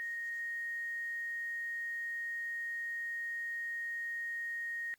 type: tone with quantisation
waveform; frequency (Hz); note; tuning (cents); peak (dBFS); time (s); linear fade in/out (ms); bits
sine; 1864.7; A#6; 0; -36; 0-4.94; 0; 10
effects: white hiss -74 dBFS RMS until 4.98 s + Opus 32 kbps